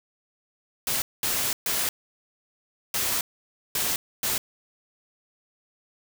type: noise bursts at uneven times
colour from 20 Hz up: white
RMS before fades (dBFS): -26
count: 6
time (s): 0.87-1.02 / 1.23-1.53 / 1.66-1.89 / 2.94-3.21 / 3.75-3.96 / 4.23-4.38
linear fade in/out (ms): 2
effects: none